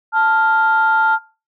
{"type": "tone pair together", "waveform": "sine", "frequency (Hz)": [882.1, 1396.9], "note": ["A5", "F6"], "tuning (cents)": [4, 0], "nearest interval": "minor sixth", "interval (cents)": 796, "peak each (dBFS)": -14, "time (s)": [0.12, 1.19], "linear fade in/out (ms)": 50, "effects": ["noise-tail reverb RT60 0.3 s tail -18 dB re dry", "tanh soft clip ceiling -5 dBFS"]}